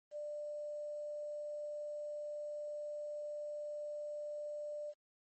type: tone with quantisation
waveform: sine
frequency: 593 Hz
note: D5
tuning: 17 cents sharp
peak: -40 dBFS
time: 0.11-4.94 s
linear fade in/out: 50 ms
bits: 11
effects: MP3 32 kbps